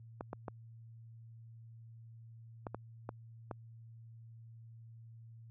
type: clicks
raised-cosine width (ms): 1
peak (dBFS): -26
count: 7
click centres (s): 0.209 / 0.331 / 0.482 / 2.668 / 2.746 / 3.091 / 3.512
effects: added 114 Hz sine -51 dBFS peak until 5.5 s + high-pass 60 Hz 12 dB/octave